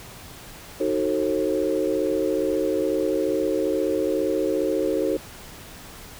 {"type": "chord", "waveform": "sine", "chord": "D# diminished seventh", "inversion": "none", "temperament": "just", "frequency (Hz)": [311.1, 373.4, 448, 537.6], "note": ["D#4", "F#4", "A4", "C5"], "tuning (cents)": [0, 16, 31, 47], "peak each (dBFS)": -26, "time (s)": [0.8, 5.17], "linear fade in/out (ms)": 5, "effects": ["pink hiss -42 dBFS RMS until 6.19 s"]}